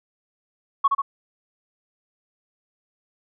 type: tone with echo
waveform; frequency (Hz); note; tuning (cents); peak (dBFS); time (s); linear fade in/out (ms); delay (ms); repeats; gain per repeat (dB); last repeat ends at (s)
sine; 1108.7; C#6; 0; -12; 0.84-0.88; 10; 70; 2; -4; 1.02
effects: tanh soft clip ceiling -9 dBFS